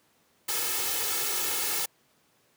white noise with comb filter, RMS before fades -29 dBFS, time 0.48-1.86 s, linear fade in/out 10 ms, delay 2.3 ms, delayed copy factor +0.95, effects pink hiss -66 dBFS RMS until 2.56 s + high-pass 150 Hz 12 dB/octave

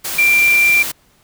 sine tone in noise, 2365 Hz, D7, 12 cents sharp, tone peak -9 dBFS, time 0.18-0.83 s, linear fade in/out 10 ms, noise white, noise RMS -23 dBFS, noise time 0.04-0.92 s, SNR +11 dB, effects pink hiss -54 dBFS RMS until 1.23 s

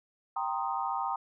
sine chord, C minor seventh, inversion second, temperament equal, 784 / 932.3 / 1046.5 / 1244.5 Hz, G5 / Bb5 / C6 / Eb6, 0 / 0 / 0 / 0 cents, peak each -34 / -34 / -37 / -36 dBFS, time 0.36-1.16 s, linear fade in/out 5 ms, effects none

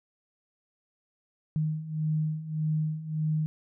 sine beating tone pair, 154.1 / 155.8 Hz, D#3 / D#3, -16 / +3 cents, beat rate 1.7 Hz, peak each -32 / -28 dBFS, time 1.56-3.46 s, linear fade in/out 0 ms, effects none

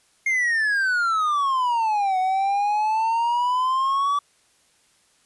triangle exponential two-way sweep, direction down then up, 2141 to 740 to 1155 Hz, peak -17 dBFS, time 0.26-4.19 s, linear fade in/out 5 ms, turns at 2.18 s, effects white hiss -61 dBFS RMS until 5.25 s + resampled to 24000 Hz

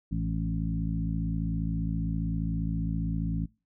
harmonic tone with a mistuned harmonic, 55 Hz, A1, in tune, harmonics 1 / 2 / 3 / 4 / 5, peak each -32 / -35 / -31 / -37 / -37 dBFS, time 0.11-3.46 s, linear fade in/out 10 ms, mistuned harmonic 4, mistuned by -31 cents, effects noise-tail reverb RT60 0.3 s tail -24 dB re dry

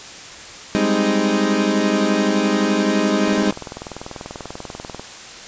30% pulse chord, Ab major seventh, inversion third, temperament equal, 196 / 207.7 / 261.6 / 311.1 Hz, G3 / Ab3 / C4 / Eb4, 0 / 0 / 0 / 0 cents, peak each -20 / -17 / -21 / -18 dBFS, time 0.75-3.51 s, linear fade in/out 0 ms
click train, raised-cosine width 1 ms, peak -16 dBFS, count 36, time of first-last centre 3.28-4.996 s, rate 20.4 Hz
effects white hiss -36 dBFS RMS until 5.47 s + resampled to 16000 Hz

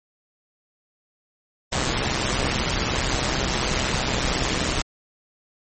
pink noise with amplitude modulation, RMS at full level -20 dBFS, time 1.72-4.82 s, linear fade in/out 5 ms, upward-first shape sine, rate 130 Hz, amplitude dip 70%, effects MP3 32 kbps

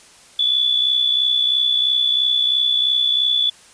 sine tone with amplitude modulation, 3451 Hz, A7, 34 cents flat, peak -12 dBFS, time 0.39-3.5 s, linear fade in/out 5 ms, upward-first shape sine, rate 63 Hz, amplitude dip 55%, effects white hiss -47 dBFS RMS until 3.73 s + resampled to 22050 Hz

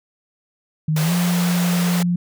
sine tone with pitch glide, 155.56 to 175.62 Hz, D#3 to F3, 0 to +10 cents, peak -16 dBFS, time 0.88-2.16 s, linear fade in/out 5 ms, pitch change +210 cents, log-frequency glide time 1.02-1.13 s
pink high-pass noise, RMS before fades -27 dBFS, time 0.96-2.03 s, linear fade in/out 5 ms, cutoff 410 Hz, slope 48 dB/octave
effects none

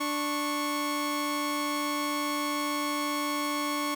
sawtooth tone pair together, 293.7 / 1099.6 Hz, D4 / C#6, 0 / -14 cents, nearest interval octave + major seventh, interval 2286 cents, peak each -27 dBFS, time 0-3.95 s, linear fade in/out 10 ms, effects none

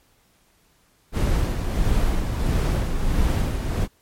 brown noise with tremolo, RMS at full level -19 dBFS, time 1.12-3.88 s, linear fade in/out 50 ms, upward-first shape sine, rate 1.5 Hz, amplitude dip 45%, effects pink hiss -61 dBFS RMS until 4.01 s + MP3 64 kbps

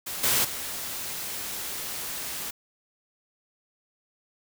white noise with level steps, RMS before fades -34 / -23 / -34 dBFS, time 0.06-2.51 s, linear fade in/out 10 ms, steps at 0.23 / 0.44 s, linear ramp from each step 10 ms, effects none

